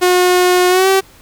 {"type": "tone with pitch glide", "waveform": "sawtooth", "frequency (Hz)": [361.3, 385], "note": ["F#4", "G4"], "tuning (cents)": [-41, -31], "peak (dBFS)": -5, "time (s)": [0.01, 1.01], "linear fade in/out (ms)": 20, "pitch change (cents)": 110, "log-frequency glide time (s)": [0.69, 0.88], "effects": ["pink hiss -44 dBFS RMS until 1.21 s"]}